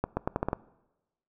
accelerating click train, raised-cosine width 1 ms, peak -13 dBFS, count 7, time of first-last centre 0.04-0.531 s, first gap 130 ms, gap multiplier 0.81, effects noise-tail reverb RT60 1.0 s tail -21 dB re dry

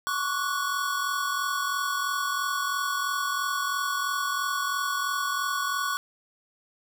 square tone cluster, 1093 / 1136 / 1472 Hz, C#6 / C#6 / F#6, -25 / +42 / -9 cents, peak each -34 / -30 / -31 dBFS, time 0.07-5.97 s, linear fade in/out 0 ms, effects none

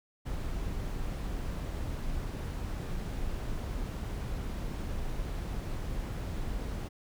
brown noise, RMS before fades -35 dBFS, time 0.25-6.89 s, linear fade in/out 20 ms, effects none

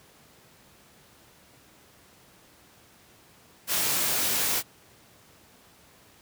white noise with comb filter, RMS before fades -26 dBFS, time 3.67-4.63 s, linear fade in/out 50 ms, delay 19 ms, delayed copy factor -0.55, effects pink hiss -56 dBFS RMS until 6.21 s + high-pass 80 Hz 12 dB/octave

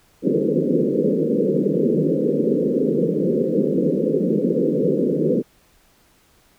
white band-pass noise, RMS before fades -19 dBFS, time 0.22-5.43 s, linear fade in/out 50 ms, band 150 to 520 Hz, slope 96 dB/octave, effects pink hiss -57 dBFS RMS until 6.58 s

